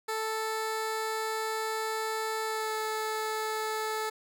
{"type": "tone with pitch glide", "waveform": "15% pulse", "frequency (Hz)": [440, 435.4], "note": ["A4", "A4"], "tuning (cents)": [0, -18], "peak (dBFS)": -24, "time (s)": [0.08, 4.1], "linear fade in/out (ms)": 10, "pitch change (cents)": -18, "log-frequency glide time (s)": [2.45, 2.72], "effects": []}